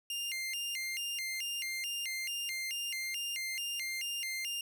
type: tone with vibrato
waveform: sawtooth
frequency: 2427 Hz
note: D#7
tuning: 44 cents flat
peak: -32 dBFS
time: 0.1-4.61 s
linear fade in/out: 2 ms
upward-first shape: square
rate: 2.3 Hz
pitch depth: 250 cents each way
effects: none